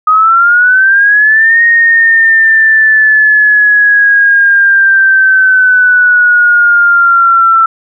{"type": "linear two-way sweep", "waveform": "sine", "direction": "up then down", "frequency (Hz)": [1244.5, 1864.7, 1333], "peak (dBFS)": -3, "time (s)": [0.07, 7.66], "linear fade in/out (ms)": 5, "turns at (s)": 1.63, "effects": []}